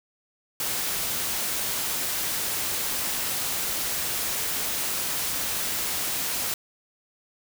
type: noise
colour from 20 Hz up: white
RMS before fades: -28 dBFS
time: 0.6-6.54 s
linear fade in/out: 2 ms
effects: none